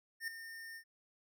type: tone with ADSR envelope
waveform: square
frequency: 1818 Hz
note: A#6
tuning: 44 cents flat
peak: -36 dBFS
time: 0.2-0.84 s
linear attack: 78 ms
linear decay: 3 ms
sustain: -11 dB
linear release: 77 ms
effects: none